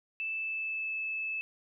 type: tone with pitch glide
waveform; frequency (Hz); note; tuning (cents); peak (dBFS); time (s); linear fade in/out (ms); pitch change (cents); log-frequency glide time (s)
sine; 2637 to 2614; E7 to E7; 0 to -15; -32; 0.2-1.41; 0; -15; 0.31-0.96
effects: none